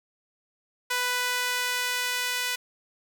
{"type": "tone with high-pass filter sweep", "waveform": "sawtooth", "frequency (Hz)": 495.5, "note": "B4", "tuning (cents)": 6, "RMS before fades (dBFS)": -28, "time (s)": [0.9, 2.56], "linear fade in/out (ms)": 10, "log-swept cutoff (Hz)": [1300, 2000], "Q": 1, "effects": []}